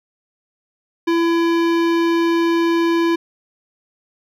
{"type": "tone with hard clipping", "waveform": "sine", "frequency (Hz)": 335.7, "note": "E4", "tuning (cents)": 32, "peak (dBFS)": -16, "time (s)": [1.07, 3.16], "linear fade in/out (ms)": 10, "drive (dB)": 18, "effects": []}